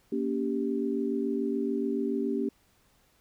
sine chord, G diminished, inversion first, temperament just, 235.2 / 282.2 / 392 Hz, Bb3 / Db4 / G4, +16 / +31 / 0 cents, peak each -31 dBFS, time 0.12-2.49 s, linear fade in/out 5 ms, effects pink hiss -66 dBFS RMS until 3.2 s

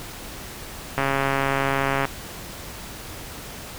click train, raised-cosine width 0.5 ms, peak -7 dBFS, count 148, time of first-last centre 0.98-2.053 s, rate 137 Hz, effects pink hiss -37 dBFS RMS until 3.78 s

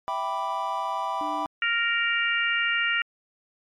triangle chord, E minor seventh, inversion none, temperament equal, 659.3 / 784 / 987.8 / 1174.7 Hz, E5 / G5 / B5 / D6, 0 / 0 / 0 / 0 cents, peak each -33 / -30 / -27 / -31 dBFS, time 0.08-1.46 s, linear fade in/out 0 ms
triangle tone, 300 Hz, D4, 37 cents sharp, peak -33 dBFS, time 1.21-1.46 s, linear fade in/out 0 ms
harmonic tone, 466.2 Hz, A#4, in tune, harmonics 3 / 4 / 5 / 6, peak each -27 / -26 / -29 / -28 dBFS, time 1.62-3.02 s, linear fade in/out 2 ms
effects MP3 64 kbps

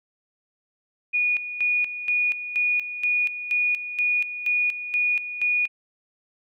sine tone with tremolo, 2455 Hz, D#7, 24 cents flat, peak -19 dBFS, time 1.13-5.68 s, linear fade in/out 20 ms, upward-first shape square, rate 2.1 Hz, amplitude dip 70%, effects none

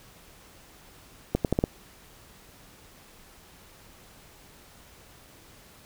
accelerating click train, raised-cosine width 2 ms, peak -9 dBFS, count 5, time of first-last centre 1.35-1.639 s, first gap 98 ms, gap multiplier 0.8, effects pink hiss -53 dBFS RMS until 5.85 s

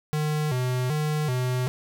square tone with vibrato, 138.6 Hz, C#3, in tune, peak -24 dBFS, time 0.13-1.68 s, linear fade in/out 0 ms, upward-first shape square, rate 1.3 Hz, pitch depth 160 cents each way, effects none

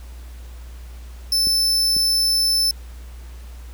40% pulse tone, 5280 Hz, E8, 2 cents sharp, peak -15 dBFS, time 1.32-2.71 s, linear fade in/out 2 ms
clicks, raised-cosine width 3 ms, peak -19 dBFS, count 2, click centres 1.471 / 1.966 s
effects added 60 Hz sine -34 dBFS peak until 3.73 s + pink hiss -49 dBFS RMS until 3.73 s

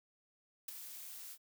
blue noise with ADSR envelope, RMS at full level -40 dBFS, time 0.68-1.38 s, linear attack 6 ms, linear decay 11 ms, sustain -9 dB, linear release 58 ms, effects none

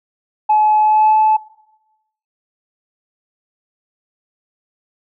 sine tone with pitch glide, 854 to 865.9 Hz, G#5 to A5, +48 to -28 cents, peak -8 dBFS, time 0.49-1.37 s, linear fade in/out 10 ms, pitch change +24 cents, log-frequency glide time 0.79-1.17 s, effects noise-tail reverb RT60 0.9 s tail -20 dB re dry + tanh soft clip ceiling -5 dBFS

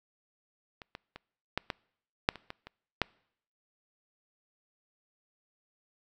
clicks, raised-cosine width 0.3 ms, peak -29 / -25 / -27 / -13 / -16 / -6 / -27 / -23 / -28 / -9 dBFS, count 10, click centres 0.818 / 0.951 / 1.16 / 1.576 / 1.702 / 2.289 / 2.357 / 2.504 / 2.67 / 3.017 s, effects noise-tail reverb RT60 0.7 s tail -26 dB re dry

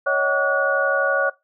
sine tone cluster, 556 / 628 / 755 / 1141 / 1457 Hz, C#5 / D#5 / F#5 / C#6 / F#6, +5 / +16 / +35 / +50 / -27 cents, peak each -21 / -27 / -30 / -26 / -21 dBFS, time 0.06-1.3 s, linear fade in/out 10 ms, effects noise-tail reverb RT60 0.2 s tail -20 dB re dry

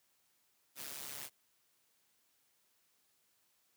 white noise with amplitude modulation, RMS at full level -42 dBFS, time 0.75-1.3 s, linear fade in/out 50 ms, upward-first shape sine, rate 140 Hz, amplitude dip 85%, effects white hiss -75 dBFS RMS until 3.76 s + high-pass 80 Hz 12 dB/octave

